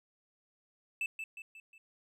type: tone with echo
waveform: triangle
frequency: 2637 Hz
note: E7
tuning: in tune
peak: -30 dBFS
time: 1.01-1.06 s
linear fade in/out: 2 ms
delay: 180 ms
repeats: 4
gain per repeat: -6 dB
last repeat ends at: 1.78 s
effects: none